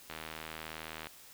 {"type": "click train", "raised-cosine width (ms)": 0.3, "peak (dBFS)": -25, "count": 78, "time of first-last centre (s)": [0.1, 1.07], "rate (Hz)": 79.4, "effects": ["white hiss -55 dBFS RMS until 1.33 s"]}